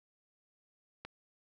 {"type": "click", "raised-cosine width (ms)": 0.3, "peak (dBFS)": -27, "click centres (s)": 1.05, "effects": []}